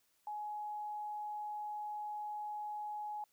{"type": "tone", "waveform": "sine", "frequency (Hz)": 840, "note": "G#5", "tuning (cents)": 19, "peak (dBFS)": -39, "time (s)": [0.27, 3.24], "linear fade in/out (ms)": 2, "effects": ["white hiss -75 dBFS RMS until 3.32 s"]}